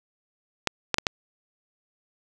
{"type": "clicks", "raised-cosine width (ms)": 0.2, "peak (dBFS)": -4, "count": 4, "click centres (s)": [0.673, 0.943, 0.984, 1.068], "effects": []}